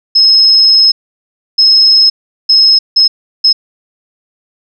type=tone bursts at uneven times; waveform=sine; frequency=5170 Hz; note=E8; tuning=34 cents flat; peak=-3 dBFS; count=5; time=0.15-0.92 / 1.58-2.1 / 2.49-2.79 / 2.96-3.08 / 3.44-3.53 s; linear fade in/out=10 ms; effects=none